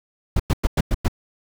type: noise bursts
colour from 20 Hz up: brown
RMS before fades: -17 dBFS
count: 6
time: 0.36-1.082 s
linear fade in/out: 5 ms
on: 37 ms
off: 100 ms
effects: none